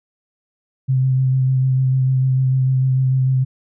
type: tone with vibrato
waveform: sine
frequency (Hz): 130.81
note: C3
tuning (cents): 0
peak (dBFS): -13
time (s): 0.88-3.45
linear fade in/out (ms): 20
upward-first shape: square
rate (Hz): 6.7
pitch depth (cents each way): 14
effects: none